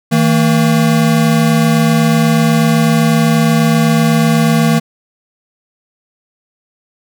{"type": "tone pair together", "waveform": "square", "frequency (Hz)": [160, 228.1], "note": ["D#3", "A#3"], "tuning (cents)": [49, -37], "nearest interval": "tritone", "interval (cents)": 614, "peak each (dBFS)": -12, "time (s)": [0.11, 4.8], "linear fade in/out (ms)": 20, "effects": []}